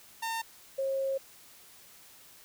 sawtooth / sine tone pair in turn, 908 / 539.9 Hz, A#5 / C#5, -46 / -46 cents, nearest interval major sixth, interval 900 cents, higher first, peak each -28 dBFS, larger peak neither, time 0.22-0.42 / 0.78-1.18 s, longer second, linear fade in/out 10 ms, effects white hiss -55 dBFS RMS until 2.44 s

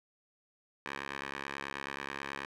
10% pulse tone with band-pass filter, 69.3 Hz, C#2, in tune, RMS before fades -41 dBFS, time 0.86-2.46 s, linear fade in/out 0 ms, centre 1800 Hz, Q 1.3, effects none

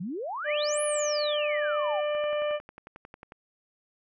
sine exponential two-way sweep, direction up then down, 160 to 10700 to 713 Hz, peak -31 dBFS, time 0-2.01 s, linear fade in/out 10 ms, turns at 0.82 s
harmonic tone, 595 Hz, D5, 22 cents sharp, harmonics 1 / 2 / 3 / 4 / 5, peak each -26 / -37 / -41 / -41 / -42 dBFS, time 0.44-2.6 s, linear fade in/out 50 ms
click train, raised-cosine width 0.5 ms, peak -29 dBFS, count 14, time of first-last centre 2.15-3.321 s, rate 11.1 Hz
effects none

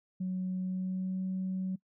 sine tone with pitch glide, 185 to 187.47 Hz, F#3 to F#3, 0 to +23 cents, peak -30 dBFS, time 0.2-1.76 s, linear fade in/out 10 ms, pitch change +23 cents, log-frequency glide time 0.6-1.24 s, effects noise-tail reverb RT60 0.1 s tail -23 dB re dry + tanh soft clip ceiling -27 dBFS

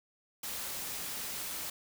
white noise, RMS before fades -39 dBFS, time 0.43-1.7 s, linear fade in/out 5 ms, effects none

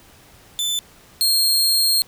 sawtooth tone pair in turn, 3520 / 4234 Hz, A7 / C8, 0 / +20 cents, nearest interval minor third, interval 320 cents, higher second, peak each -17 / -12 dBFS, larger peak second, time 0.59-0.79 / 1.21-2.02 s, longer second, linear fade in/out 0 ms, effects pink hiss -49 dBFS RMS until 2.07 s

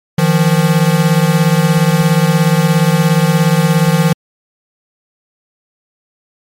square beating tone pair, 155.4 / 172.4 Hz, D#3 / F3, -2 / -22 cents, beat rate 17 Hz, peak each -12 dBFS, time 0.18-4.13 s, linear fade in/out 5 ms, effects MP3 64 kbps

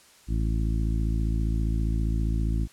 harmonic tone, 55 Hz, A1, in tune, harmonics 1 / 2 / 3 / 4 / 5 / 6, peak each -24 / -30 / -34 / -36 / -38 / -40 dBFS, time 0.27-2.68 s, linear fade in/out 50 ms, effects white hiss -55 dBFS RMS until 2.72 s + low-pass 10000 Hz 12 dB/octave

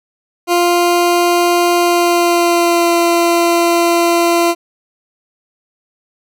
20% pulse tone with pitch glide, 348.9 to 341.7 Hz, F4 to F4, -2 to -38 cents, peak -5 dBFS, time 0.47-4.55 s, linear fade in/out 50 ms, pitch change -36 cents, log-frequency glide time 1.76-2.93 s, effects none

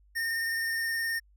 square tone with vibrato, 1826 Hz, A#6, 36 cents flat, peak -29 dBFS, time 0.15-1.2 s, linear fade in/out 20 ms, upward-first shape square, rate 19 Hz, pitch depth 14 cents each way, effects added 50 Hz sine -58 dBFS peak until 1.36 s

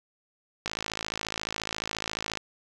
click train, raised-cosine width 0.2 ms, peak -13 dBFS, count 94, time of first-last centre 0.66-2.373 s, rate 54.3 Hz, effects none

